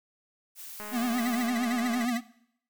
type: noise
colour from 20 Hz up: blue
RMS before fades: -43 dBFS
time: 0.55-1.49 s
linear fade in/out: 50 ms
type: click train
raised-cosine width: 0.5 ms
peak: -27 dBFS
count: 263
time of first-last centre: 0.8-2.048 s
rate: 210 Hz
type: tone with vibrato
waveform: square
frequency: 240 Hz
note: B3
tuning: 49 cents flat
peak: -27 dBFS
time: 0.91-2.21 s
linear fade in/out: 50 ms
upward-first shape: triangle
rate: 8.7 Hz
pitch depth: 110 cents each way
type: tone bursts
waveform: 40% pulse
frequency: 1975.5 Hz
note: B6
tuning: in tune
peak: -32 dBFS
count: 14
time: 1.18-2.176 s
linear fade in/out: 5 ms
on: 21 ms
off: 54 ms
effects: noise-tail reverb RT60 0.7 s tail -18 dB re dry